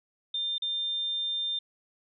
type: tone with dropouts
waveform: sine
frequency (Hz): 3600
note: A7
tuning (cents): +39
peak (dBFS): -28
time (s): 0.34-1.59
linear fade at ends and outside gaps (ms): 5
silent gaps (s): 0.582-0.62
effects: none